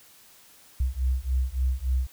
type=beating tone pair; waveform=sine; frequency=62.6 / 66.1 Hz; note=B1 / C2; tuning=+24 / +18 cents; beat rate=3.5 Hz; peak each=-26 dBFS; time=0.8-2.07 s; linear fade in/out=5 ms; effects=white hiss -54 dBFS RMS until 2.12 s